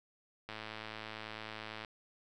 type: click train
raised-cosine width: 0.3 ms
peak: -27 dBFS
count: 149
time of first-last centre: 0.49-1.848 s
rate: 109 Hz
effects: none